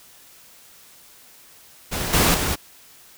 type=noise with level steps; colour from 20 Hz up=pink; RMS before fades=-26 / -17 / -23 dBFS; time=1.91-2.56 s; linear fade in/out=20 ms; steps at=2.13 / 2.34 s; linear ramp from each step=5 ms; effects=white hiss -49 dBFS RMS until 3.17 s